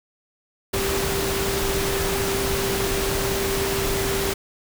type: tone in noise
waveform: sine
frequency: 392 Hz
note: G4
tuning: in tune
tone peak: -25 dBFS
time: 0.73-4.34 s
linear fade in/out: 10 ms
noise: pink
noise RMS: -25 dBFS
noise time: 0.73-4.34 s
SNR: -3 dB
effects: none